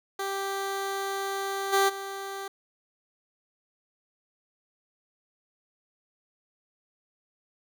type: tone with level steps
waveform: 15% pulse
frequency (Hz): 392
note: G4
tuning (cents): 0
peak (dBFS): -23 / -14 / -28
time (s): 0.19-2.48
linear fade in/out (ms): 5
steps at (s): 1.72 / 1.88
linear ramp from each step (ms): 20
effects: none